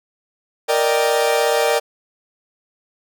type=chord; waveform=40% pulse; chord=Eb major seventh; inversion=second; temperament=equal with one note detuned; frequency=466.2 / 587.3 / 624.1 / 784 Hz; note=Bb4 / D5 / Eb5 / G5; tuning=0 / 0 / +5 / 0 cents; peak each=-18 / -19 / -23 / -21 dBFS; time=0.68-1.8 s; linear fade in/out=20 ms; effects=none